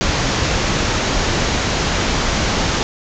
pink low-pass noise, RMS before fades -18 dBFS, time 0.01-2.83 s, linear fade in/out 0 ms, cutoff 7100 Hz, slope 96 dB/octave, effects none

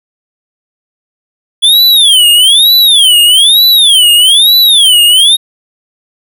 square tone with vibrato, 3362 Hz, G#7, 20 cents sharp, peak -3 dBFS, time 1.62-5.37 s, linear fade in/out 20 ms, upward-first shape sine, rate 1.1 Hz, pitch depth 290 cents each way, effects none

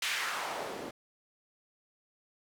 white noise with band-pass filter sweep, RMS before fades -36 dBFS, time 0.02-0.91 s, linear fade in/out 5 ms, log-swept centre 2700 to 290 Hz, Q 1.4, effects none

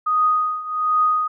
sine tone with tremolo, 1244.5 Hz, D#6, in tune, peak -13 dBFS, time 0.06-1.28 s, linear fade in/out 10 ms, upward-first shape triangle, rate 1.3 Hz, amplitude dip 85%, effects none

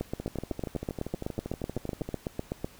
two click trains, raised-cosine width 2 ms, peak -17 / -21 dBFS, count 22 / 25, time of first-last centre 0.01-2.645 / 0.2-2.09 s, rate 7.97 / 12.7 Hz, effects pink hiss -54 dBFS RMS until 2.79 s

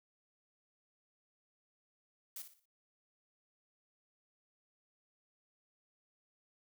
blue noise with echo, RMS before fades -45 dBFS, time 2.36-2.42 s, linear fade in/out 2 ms, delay 59 ms, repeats 4, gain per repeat -9 dB, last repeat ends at 2.656 s, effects none

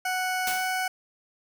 20% pulse tone with pitch glide, 740 to 744.7 Hz, F#5 to F#5, 0 to +11 cents, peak -21 dBFS, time 0.05-0.88 s, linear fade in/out 5 ms, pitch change +11 cents, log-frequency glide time 0.52-0.6 s
white noise with exponential decay, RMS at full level -29 dBFS, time 0.47-0.82 s, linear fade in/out 1 ms, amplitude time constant 75 ms
effects none

